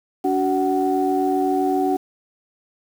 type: tone cluster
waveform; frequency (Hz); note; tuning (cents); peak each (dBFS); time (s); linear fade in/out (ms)
sine; 287.3 / 375.1 / 748; D4 / F#4 / F#5; -38 / +24 / +19; -21; 0.24-1.97; 10
effects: tanh soft clip ceiling -8 dBFS + 7-bit